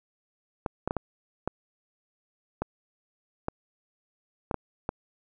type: clicks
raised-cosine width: 1 ms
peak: -14 dBFS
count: 10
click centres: 0.662 / 0.876 / 0.909 / 0.967 / 1.476 / 2.62 / 3.484 / 4.512 / 4.543 / 4.891 s
effects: none